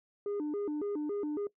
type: tone with vibrato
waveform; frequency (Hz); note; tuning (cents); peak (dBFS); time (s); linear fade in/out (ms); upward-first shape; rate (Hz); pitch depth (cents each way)
sine; 349.5; F4; +1; -29; 0.26-1.47; 2; square; 3.6; 270
effects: noise-tail reverb RT60 0.1 s tail -21 dB re dry + tanh soft clip ceiling -31 dBFS